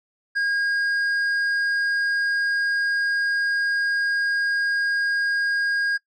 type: tone with tanh clipping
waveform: triangle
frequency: 1628 Hz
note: G#6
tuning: 35 cents flat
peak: -21 dBFS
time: 0.35-5.98 s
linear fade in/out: 20 ms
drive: 10 dB
effects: noise-tail reverb RT60 0.1 s tail -21 dB re dry